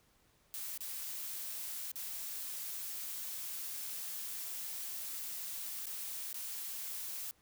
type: noise with dropouts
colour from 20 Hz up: blue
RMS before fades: -42 dBFS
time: 0.54-7.31 s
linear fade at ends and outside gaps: 0 ms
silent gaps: 0.776-0.806 / 1.917-1.957 / 5.857-5.867 / 6.329-6.343 s
effects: pink hiss -70 dBFS RMS until 7.41 s